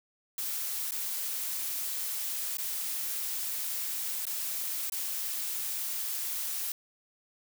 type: noise with dropouts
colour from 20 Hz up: blue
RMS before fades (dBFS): -34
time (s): 0.38-6.72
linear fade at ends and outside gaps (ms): 2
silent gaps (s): 0.91-0.919 / 2.571-2.583 / 4.254-4.267 / 4.898-4.921
effects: none